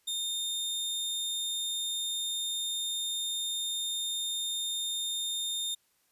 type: tone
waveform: sawtooth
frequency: 3645 Hz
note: A#7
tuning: 40 cents flat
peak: -28 dBFS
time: 0.07-5.75 s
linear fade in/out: 10 ms
effects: white hiss -71 dBFS RMS until 6.11 s + resampled to 32000 Hz